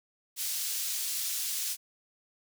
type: high-pass noise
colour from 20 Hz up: pink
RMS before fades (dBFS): -33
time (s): 0.36-1.77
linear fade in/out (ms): 50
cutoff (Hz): 4900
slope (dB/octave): 12
effects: none